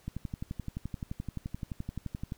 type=click train; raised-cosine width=5 ms; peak=-23 dBFS; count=27; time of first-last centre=0.08-2.321 s; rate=11.6 Hz; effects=pink hiss -62 dBFS RMS until 2.37 s